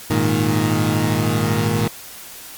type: chord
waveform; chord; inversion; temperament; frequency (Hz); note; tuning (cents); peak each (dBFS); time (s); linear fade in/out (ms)
20% pulse; Ab suspended second; none; equal; 103.83 / 116.54 / 155.56; Ab2 / Bb2 / Eb3; 0 / 0 / 0; -16; 0.1-1.88; 5
effects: white hiss -37 dBFS RMS until 2.57 s + Opus 48 kbps